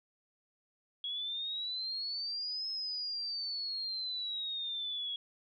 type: exponential two-way sweep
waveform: sine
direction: up then down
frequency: 3322 to 5190 to 3322 Hz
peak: -35 dBFS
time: 1.04-5.16 s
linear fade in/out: 2 ms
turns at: 2.69 s
effects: none